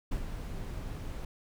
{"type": "noise with ADSR envelope", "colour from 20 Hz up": "brown", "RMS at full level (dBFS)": -32, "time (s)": [0.11, 1.25], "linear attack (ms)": 11, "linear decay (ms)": 81, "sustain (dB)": -6, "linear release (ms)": 3, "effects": []}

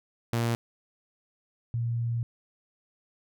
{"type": "tone pair in turn", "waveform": ["sawtooth", "sine"], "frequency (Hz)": [116.9, 117.35], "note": ["A#2", "A#2"], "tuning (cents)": [5, 12], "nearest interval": "unison", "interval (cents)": 7, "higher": "second", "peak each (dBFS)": [-21, -26], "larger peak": "first", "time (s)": [[0.33, 0.55], [1.74, 2.23]], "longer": "second", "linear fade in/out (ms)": 0, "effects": []}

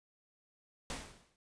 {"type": "noise with exponential decay", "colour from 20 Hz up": "pink", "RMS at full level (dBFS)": -38, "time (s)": [0.9, 1.36], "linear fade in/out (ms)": 1, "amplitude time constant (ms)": 100, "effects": ["noise-tail reverb RT60 0.1 s tail -26 dB re dry", "resampled to 22050 Hz"]}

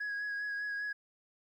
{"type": "tone with vibrato", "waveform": "sine", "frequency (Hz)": 1662, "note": "G#6", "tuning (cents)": 1, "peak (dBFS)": -32, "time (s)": [0, 0.93], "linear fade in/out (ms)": 10, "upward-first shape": "sine", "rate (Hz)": 5, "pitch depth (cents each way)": 21, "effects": ["tanh soft clip ceiling -33 dBFS", "12-bit"]}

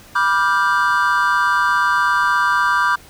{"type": "chord", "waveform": "triangle", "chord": "G dominant seventh", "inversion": "first", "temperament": "just", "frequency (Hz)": [980, 1176, 1411.2, 1568], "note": ["B5", "D6", "F6", "G6"], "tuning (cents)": [-14, 2, 18, 0], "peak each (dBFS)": [-18, -16, -20, -17], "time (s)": [0.15, 2.96], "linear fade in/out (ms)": 10, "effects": ["pink hiss -44 dBFS RMS until 3.09 s"]}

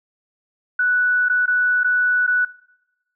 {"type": "tone with dropouts", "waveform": "sine", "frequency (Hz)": 1480, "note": "F#6", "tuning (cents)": 0, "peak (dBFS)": -15, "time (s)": [0.79, 2.45], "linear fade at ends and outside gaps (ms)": 5, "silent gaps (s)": [[1.286, 1.297], [1.459, 1.478], [1.834, 1.844], [2.266, 2.276]], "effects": ["noise-tail reverb RT60 1.0 s tail -22 dB re dry"]}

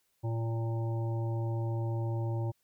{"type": "harmonic tone", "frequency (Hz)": 114.3, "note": "A#2", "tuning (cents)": -34, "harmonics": [1, 3, 5, 7, 8], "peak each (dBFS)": [-30, -40, -44, -47, -48], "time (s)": [0.23, 2.52], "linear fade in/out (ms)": 20, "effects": ["white hiss -75 dBFS RMS until 2.63 s"]}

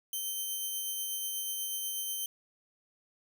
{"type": "tone with tremolo", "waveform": "5% pulse", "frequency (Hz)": 3100, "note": "G7", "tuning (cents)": -20, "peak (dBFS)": -24, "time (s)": [0.13, 2.26], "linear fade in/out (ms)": 2, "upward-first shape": "triangle", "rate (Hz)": 8.2, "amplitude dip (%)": 25, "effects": []}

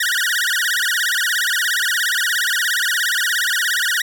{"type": "tone with vibrato", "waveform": "sawtooth", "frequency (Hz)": 1661.2, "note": "G#6", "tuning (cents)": 0, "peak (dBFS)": -13, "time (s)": [0, 4.02], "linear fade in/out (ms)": 5, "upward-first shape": "sine", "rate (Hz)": 17, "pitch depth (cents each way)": 260, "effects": []}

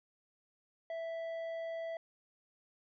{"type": "tone with tanh clipping", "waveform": "sine", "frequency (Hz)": 659.3, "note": "E5", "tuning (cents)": 0, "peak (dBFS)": -39, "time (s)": [0.9, 1.97], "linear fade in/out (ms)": 2, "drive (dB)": 8, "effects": []}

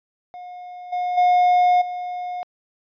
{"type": "tone with level steps", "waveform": "triangle", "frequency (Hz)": 719, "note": "F#5", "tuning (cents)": -50, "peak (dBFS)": [-32, -19, -11, -24], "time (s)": [0.34, 2.43], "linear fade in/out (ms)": 0, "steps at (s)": [0.92, 1.17, 1.81], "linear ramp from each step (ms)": 10, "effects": ["resampled to 11025 Hz"]}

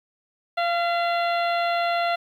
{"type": "harmonic tone with a mistuned harmonic", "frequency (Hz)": 689, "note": "F5", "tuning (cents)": -24, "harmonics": [1, 2, 3, 4, 5, 6], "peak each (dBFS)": [-22, -28, -32, -34, -36, -38], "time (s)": [0.57, 2.16], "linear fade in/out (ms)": 10, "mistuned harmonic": 3, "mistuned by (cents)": -30, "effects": ["9-bit"]}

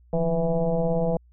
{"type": "tone with frequency modulation", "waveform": "sine", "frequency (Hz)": 334.6, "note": "E4", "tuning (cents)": 26, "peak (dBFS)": -20, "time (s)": [0.13, 1.17], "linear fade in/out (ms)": 2, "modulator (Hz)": 163, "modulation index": 2.2, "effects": ["added 60 Hz sine -52 dBFS peak until 1.32 s"]}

